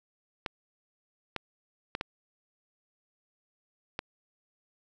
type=clicks; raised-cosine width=0.3 ms; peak=-16 dBFS; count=5; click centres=0.462 / 1.363 / 1.951 / 2.011 / 3.991 s; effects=none